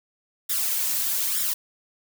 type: noise with flanger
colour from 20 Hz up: blue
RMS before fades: -25 dBFS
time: 0.49-1.54 s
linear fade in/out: 10 ms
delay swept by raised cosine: 0.56 to 3.26 ms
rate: 1.1 Hz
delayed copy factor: +0.65
effects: none